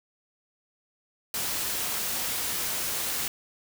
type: noise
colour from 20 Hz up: white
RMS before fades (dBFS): -30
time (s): 1.34-3.28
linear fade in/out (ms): 2
effects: none